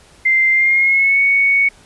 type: tone with pitch glide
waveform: sine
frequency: 2087 to 2224 Hz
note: C7 to C#7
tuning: -5 to +5 cents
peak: -10 dBFS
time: 0.25-1.69 s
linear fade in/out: 10 ms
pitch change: +110 cents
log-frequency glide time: 0.51-1.21 s
effects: pink hiss -47 dBFS RMS until 1.85 s + resampled to 24000 Hz